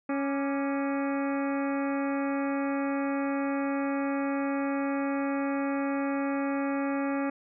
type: harmonic tone with a mistuned harmonic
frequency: 277.2 Hz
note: C#4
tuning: in tune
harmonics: 1 / 2 / 3 / 4 / 5 / 6 / 7 / 8 / 9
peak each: -28 / -34 / -38 / -40 / -42 / -44 / -45 / -46 / -47 dBFS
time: 0.09-7.3 s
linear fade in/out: 5 ms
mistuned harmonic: 4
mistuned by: +96 cents
effects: none